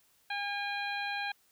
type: harmonic tone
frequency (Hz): 810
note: G#5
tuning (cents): -43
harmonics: 1 / 2 / 3 / 4 / 5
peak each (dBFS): -37 / -37 / -39 / -45 / -44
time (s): 0.3-1.32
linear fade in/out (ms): 5
effects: white hiss -68 dBFS RMS until 1.51 s